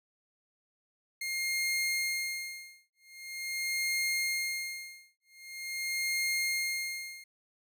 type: tone with tremolo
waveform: sawtooth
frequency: 2128 Hz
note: C7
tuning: 29 cents sharp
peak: -25 dBFS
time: 1.21-7.24 s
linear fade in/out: 5 ms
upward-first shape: sine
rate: 0.44 Hz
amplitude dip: 100%
effects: none